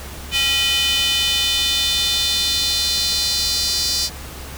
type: tone with high-pass filter sweep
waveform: square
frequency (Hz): 274.2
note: C#4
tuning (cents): -19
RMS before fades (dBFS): -19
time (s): 0.31-4.1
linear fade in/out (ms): 50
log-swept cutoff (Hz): 2800 to 4700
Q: 3.9
effects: added 69 Hz sine -34 dBFS peak until 4.57 s + pink hiss -35 dBFS RMS until 4.57 s